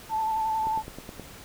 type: tone with vibrato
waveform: sine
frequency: 880 Hz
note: A5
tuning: in tune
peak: -24 dBFS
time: 0.09-0.83 s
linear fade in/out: 50 ms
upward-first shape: square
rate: 11 Hz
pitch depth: 18 cents each way
type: click train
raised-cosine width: 2 ms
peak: -25 dBFS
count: 6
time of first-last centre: 0.67-1.197 s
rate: 9.49 Hz
effects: pink hiss -46 dBFS RMS until 1.44 s